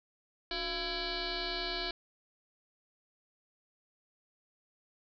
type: tone with frequency modulation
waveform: sine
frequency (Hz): 2317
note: D7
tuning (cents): -24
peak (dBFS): -33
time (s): 0.51-1.91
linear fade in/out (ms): 2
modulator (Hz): 326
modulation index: 7
effects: none